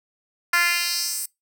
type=tone with high-pass filter sweep; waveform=10% pulse; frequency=346.6 Hz; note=F4; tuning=13 cents flat; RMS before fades=-23 dBFS; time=0.53-1.26 s; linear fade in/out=5 ms; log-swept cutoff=1500 to 9600 Hz; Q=1.8; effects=noise-tail reverb RT60 0.2 s tail -25 dB re dry